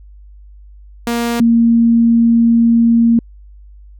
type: tone pair in turn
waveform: sawtooth / sine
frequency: 235.5 / 231.9 Hz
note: A#3 / A#3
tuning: +18 / -9 cents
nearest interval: unison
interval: 27 cents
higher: first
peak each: -11 / -7 dBFS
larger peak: second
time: 1.07-1.4 / 1.4-3.19 s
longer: second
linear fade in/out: 2 ms
effects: added 50 Hz sine -36 dBFS peak until 3.99 s